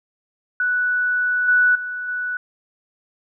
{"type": "tone with level steps", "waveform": "sine", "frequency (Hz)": 1480, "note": "F#6", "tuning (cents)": 0, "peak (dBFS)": [-17, -12, -25, -22], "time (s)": [0.6, 2.37], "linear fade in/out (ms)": 2, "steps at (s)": [1.48, 1.75, 2.08], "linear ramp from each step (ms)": 5, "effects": []}